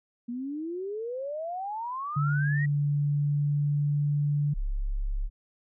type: exponential sweep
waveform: sine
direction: up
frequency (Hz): 233.1 to 1938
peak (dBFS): -31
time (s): 0.28-2.66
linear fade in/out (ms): 10
type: tone with pitch glide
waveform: sine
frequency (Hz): 144.7 to 145.71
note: D3 to D3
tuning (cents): -25 to -13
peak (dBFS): -23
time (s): 2.16-4.54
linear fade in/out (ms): 10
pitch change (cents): +12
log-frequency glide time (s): 2.61-4.03
type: tone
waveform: sine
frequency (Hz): 34.65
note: C#1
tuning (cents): 0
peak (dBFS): -26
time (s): 4.53-5.3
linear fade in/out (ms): 50
effects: none